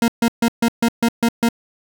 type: tone bursts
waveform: 40% pulse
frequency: 232.7 Hz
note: A#3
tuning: 3 cents flat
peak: -12 dBFS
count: 8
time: 0.02-1.488 s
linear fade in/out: 2 ms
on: 61 ms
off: 140 ms
effects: none